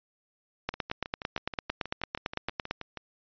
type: two click trains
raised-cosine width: 0.3 ms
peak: -21 / -13 dBFS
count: 15 / 19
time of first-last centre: 0.74-2.973 / 0.69-2.71 s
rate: 6.27 / 8.91 Hz
effects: resampled to 11025 Hz